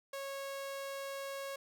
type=tone; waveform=sawtooth; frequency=550 Hz; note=C#5; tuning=14 cents flat; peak=-36 dBFS; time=0.13-1.56 s; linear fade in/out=5 ms; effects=none